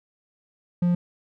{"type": "tone", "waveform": "triangle", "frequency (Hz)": 175.7, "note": "F3", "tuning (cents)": 11, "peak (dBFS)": -16, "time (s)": [0.82, 0.95], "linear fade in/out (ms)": 5, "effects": []}